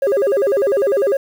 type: tone with vibrato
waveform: sine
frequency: 468.6 Hz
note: A#4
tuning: 9 cents sharp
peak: -10 dBFS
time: 0.02-1.17 s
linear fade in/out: 5 ms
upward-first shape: square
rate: 10 Hz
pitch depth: 270 cents each way
effects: tanh soft clip ceiling -12 dBFS + 7-bit